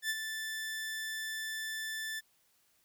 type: tone with ADSR envelope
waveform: sawtooth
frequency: 1760 Hz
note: A6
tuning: in tune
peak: -26 dBFS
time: 0.02-2.21 s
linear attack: 77 ms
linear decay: 41 ms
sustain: -7 dB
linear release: 26 ms
effects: white hiss -71 dBFS RMS until 2.84 s